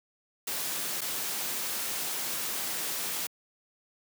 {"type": "noise with dropouts", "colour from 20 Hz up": "white", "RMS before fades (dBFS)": -33, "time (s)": [0.47, 3.27], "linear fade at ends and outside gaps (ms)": 5, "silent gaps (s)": [1.009, 1.015], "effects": ["high-pass 150 Hz 12 dB/octave"]}